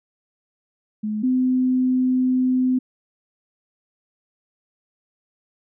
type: tone pair in turn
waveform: sine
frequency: 213.1 / 255.4 Hz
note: G#3 / C4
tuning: +45 / -42 cents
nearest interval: minor third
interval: 313 cents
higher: second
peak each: -22 / -16 dBFS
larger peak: second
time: 1.03-1.23 / 1.23-2.79 s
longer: second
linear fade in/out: 10 ms
effects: none